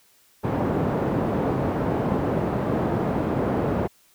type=band-pass noise; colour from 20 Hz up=pink; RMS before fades=-24 dBFS; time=0.43-3.88 s; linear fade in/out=20 ms; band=120 to 730 Hz; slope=12 dB/octave; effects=white hiss -59 dBFS RMS until 4.14 s